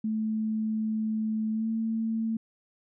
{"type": "tone with pitch glide", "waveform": "sine", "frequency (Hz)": [218.2, 223.9], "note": ["A3", "A3"], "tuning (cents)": [-14, 30], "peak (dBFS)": -26, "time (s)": [0.04, 2.37], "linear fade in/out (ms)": 5, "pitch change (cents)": 44, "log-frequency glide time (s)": [1.52, 1.68], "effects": []}